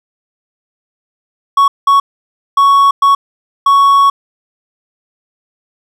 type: tone bursts at uneven times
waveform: triangle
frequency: 1113 Hz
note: C#6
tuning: 7 cents sharp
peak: -3 dBFS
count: 5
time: 1.57-1.68 / 1.87-2 / 2.57-2.91 / 3.02-3.15 / 3.66-4.1 s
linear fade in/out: 5 ms
effects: none